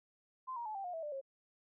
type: tone with pitch steps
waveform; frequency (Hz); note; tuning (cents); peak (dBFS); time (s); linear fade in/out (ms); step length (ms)
sine; 1035 / 943.6 / 860.3 / 784.4 / 715.1 / 652 / 594.5 / 542; C6 / A#5 / A5 / G5 / F5 / E5 / D5 / C#5; -19 / +21 / -39 / +1 / +41 / -19 / +21 / -39; -39; 0.47-1.214; 20; 93
effects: none